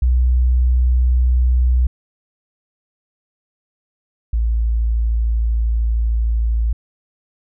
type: tone pair in turn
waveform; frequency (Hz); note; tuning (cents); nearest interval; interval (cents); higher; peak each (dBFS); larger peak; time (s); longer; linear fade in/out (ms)
sine; 62 / 56.5; B1 / A1; +7 / +47; major second; 160; first; -11 / -14; first; 0.02-1.87 / 4.33-6.73; second; 5
effects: none